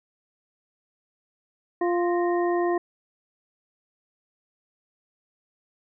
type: harmonic tone with a mistuned harmonic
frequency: 349.2 Hz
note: F4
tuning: in tune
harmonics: 1 / 2 / 3 / 5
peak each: -22 / -28 / -32 / -36 dBFS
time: 1.81-2.78 s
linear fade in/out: 5 ms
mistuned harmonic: 5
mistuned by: +100 cents
effects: none